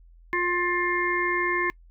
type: harmonic tone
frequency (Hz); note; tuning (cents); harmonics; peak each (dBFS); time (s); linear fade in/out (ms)
353.3; F4; +20; 1 / 3 / 5 / 6; -28 / -28 / -28 / -28; 0.33-1.7; 0
effects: noise-tail reverb RT60 0.1 s tail -25 dB re dry + added 42 Hz sine -49 dBFS peak until 1.9 s